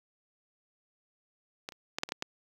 clicks, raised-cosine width 0.2 ms, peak -20 / -30 / -15 / -11 / -24 / -14 / -15 dBFS, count 7, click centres 1.689 / 1.722 / 1.985 / 2.034 / 2.09 / 2.121 / 2.224 s, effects high-pass 150 Hz 12 dB/octave + 8-bit

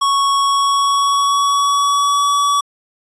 square tone with pitch glide, 1108.7 to 1139.9 Hz, C#6 to C#6, 0 to +48 cents, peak -13 dBFS, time 0.01-2.61 s, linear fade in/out 10 ms, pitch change +48 cents, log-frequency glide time 0.36-2.28 s, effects resampled to 22050 Hz

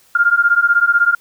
sine beating tone pair, 1396.9 / 1412.9 Hz, F6 / F6, 0 / +20 cents, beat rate 16 Hz, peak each -13 dBFS, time 0.15-1.15 s, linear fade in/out 5 ms, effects white hiss -52 dBFS RMS until 1.2 s

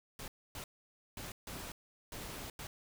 pink noise bursts at uneven times, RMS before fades -45 dBFS, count 6, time 0.19-0.28 / 0.55-0.64 / 1.17-1.32 / 1.47-1.72 / 2.12-2.5 / 2.59-2.67 s, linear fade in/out 2 ms, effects none

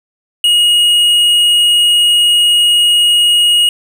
triangle tone with tanh clipping, 2882 Hz, F#7, 46 cents flat, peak -8 dBFS, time 0.44-3.69 s, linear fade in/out 2 ms, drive 12 dB, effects none

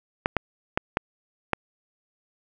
clicks, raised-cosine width 0.5 ms, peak -6 dBFS, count 5, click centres 0.259 / 0.367 / 0.775 / 0.971 / 1.533 s, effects none

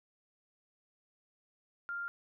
sine tone, 1396.9 Hz, F6, in tune, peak -36 dBFS, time 1.89-2.08 s, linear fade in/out 0 ms, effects none

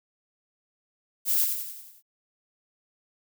violet noise with echo, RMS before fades -24 dBFS, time 1.25-1.48 s, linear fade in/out 50 ms, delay 91 ms, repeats 6, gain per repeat -5 dB, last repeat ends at 2.026 s, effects none

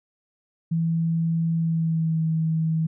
sine tone with pitch glide, 164.81 to 160.58 Hz, E3 to E3, 0 to -45 cents, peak -20 dBFS, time 0.71-2.87 s, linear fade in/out 10 ms, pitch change -45 cents, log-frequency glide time 1.55-2.22 s, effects none

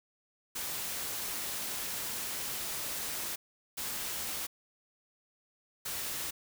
white noise bursts at uneven times, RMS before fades -37 dBFS, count 3, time 0.55-3.36 / 3.77-4.47 / 5.85-6.31 s, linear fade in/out 10 ms, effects none

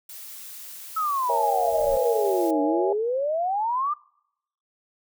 blue noise, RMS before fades -40 dBFS, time 0.09-2.51 s, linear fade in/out 5 ms
sine exponential two-way sweep, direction down then up, 1318.5 to 290.3 to 1223 Hz, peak -22 dBFS, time 0.96-3.94 s, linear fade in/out 10 ms, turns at 2.62 s
brown noise with exponential growth, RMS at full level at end -37 dBFS, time 1.23-1.97 s, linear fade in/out 0 ms, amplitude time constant 160 ms
sine chord, A# half-diminished seventh, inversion none, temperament equal with one note detuned, 469.9 / 554.4 / 659.3 / 830.6 Hz, A#4 / C#5 / E5 / G#5, +14 / 0 / 0 / 0 cents, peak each -28 dBFS, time 1.29-2.93 s, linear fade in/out 5 ms
effects noise-tail reverb RT60 0.8 s tail -26 dB re dry

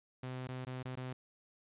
sawtooth tone with dropouts, 128.1 Hz, C3, 36 cents flat, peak -36 dBFS, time 0.23-1.13 s, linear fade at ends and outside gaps 5 ms, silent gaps 0.474-0.487 / 0.65-0.668 / 0.829-0.852 / 0.955-0.971 s, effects resampled to 8000 Hz

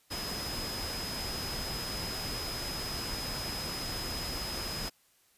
sine tone in noise, 5060 Hz, D#8, 28 cents sharp, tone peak -38 dBFS, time 0.1-4.9 s, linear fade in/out 20 ms, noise pink, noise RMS -38 dBFS, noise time 0.1-4.9 s, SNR -3 dB, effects white hiss -67 dBFS RMS until 5.37 s + resampled to 32000 Hz

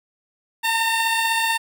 15% pulse beating tone pair, 905 / 921 Hz, A5 / A#5, +48 / -21 cents, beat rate 16 Hz, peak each -13 / -21 dBFS, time 0.63-1.58 s, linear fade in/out 20 ms, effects none

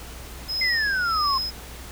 triangle tone with tremolo, 5110 Hz, D#8, 45 cents sharp, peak -22 dBFS, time 0.48-1.51 s, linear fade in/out 20 ms, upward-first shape sine, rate 1.5 Hz, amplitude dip 75%
sine exponential sweep, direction down, 2104 to 1046.5 Hz, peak -21 dBFS, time 0.61-1.38 s, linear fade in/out 5 ms
effects added 60 Hz sine -39 dBFS peak until 1.91 s + pink hiss -41 dBFS RMS until 1.91 s

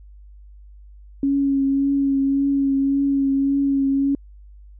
sine tone with vibrato, 275.8 Hz, C#4, 9 cents flat, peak -16 dBFS, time 1.23-4.15 s, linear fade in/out 2 ms, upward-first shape triangle, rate 1.8 Hz, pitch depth 24 cents each way, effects added 50 Hz sine -41 dBFS peak until 4.79 s

